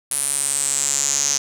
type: tone with band-pass filter sweep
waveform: sawtooth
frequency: 140.7 Hz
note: C#3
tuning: 26 cents sharp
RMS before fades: -21 dBFS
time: 0.11-1.38 s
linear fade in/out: 5 ms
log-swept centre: 10000 to 6200 Hz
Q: 7.6
effects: none